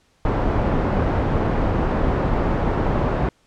pink low-pass noise, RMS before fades -20 dBFS, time 0.25-3.29 s, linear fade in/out 2 ms, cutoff 1000 Hz, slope 12 dB/octave, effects pink hiss -61 dBFS RMS until 3.46 s + low-pass 8000 Hz 12 dB/octave

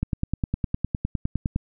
click train, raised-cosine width 5 ms, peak -11 dBFS, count 16, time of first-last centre 0.03-1.561 s, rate 9.8 Hz, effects none

